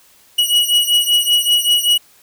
45% pulse beating tone pair, 2913 / 2918.2 Hz, F#7 / F#7, -28 / -25 cents, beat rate 5.2 Hz, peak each -14 / -15 dBFS, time 0.38-1.98 s, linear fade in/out 10 ms, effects white hiss -50 dBFS RMS until 2.22 s

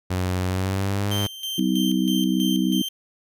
sawtooth tone with pitch glide, 91.7 to 101.75 Hz, F#2 to G#2, -15 to -35 cents, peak -18 dBFS, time 0.1-1.27 s, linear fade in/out 10 ms, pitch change +180 cents, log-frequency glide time 0.45-1.09 s
40% pulse tone with tremolo, 3136 Hz, G7, in tune, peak -26 dBFS, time 1.11-2.89 s, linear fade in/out 5 ms, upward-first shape square, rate 3.1 Hz, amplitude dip 65%
harmonic tone, 63.3 Hz, B1, 43 cents sharp, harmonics 3 / 4 / 5, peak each -22 / -23 / -24 dBFS, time 1.58-2.82 s, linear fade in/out 5 ms
effects none

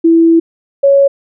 sine tone pair in turn, 330.6 / 556 Hz, E4 / C#5, +5 / +5 cents, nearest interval major sixth, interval 900 cents, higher second, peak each -4 dBFS, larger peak neither, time 0.04-0.4 / 0.83-1.08 s, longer first, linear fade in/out 10 ms, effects none

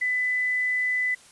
sine tone, 2000 Hz, B6, 21 cents sharp, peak -22 dBFS, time 0.01-1.15 s, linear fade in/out 10 ms, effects white hiss -52 dBFS RMS until 1.31 s + resampled to 24000 Hz

